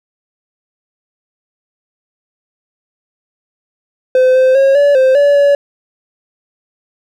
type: tone with pitch steps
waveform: triangle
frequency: 513 / 518 / 543 / 573 / 522 / 573 / 569 Hz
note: C5 / C5 / C#5 / D5 / C5 / D5 / C#5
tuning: -34 / -17 / -36 / -43 / -4 / -43 / +45 cents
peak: -4 dBFS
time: 4.15-5.55 s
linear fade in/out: 2 ms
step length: 200 ms
effects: none